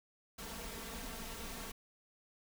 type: noise with comb filter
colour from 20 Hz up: pink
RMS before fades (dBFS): -45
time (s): 0.38-1.72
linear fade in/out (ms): 10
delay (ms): 4.4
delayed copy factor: +0.9
effects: none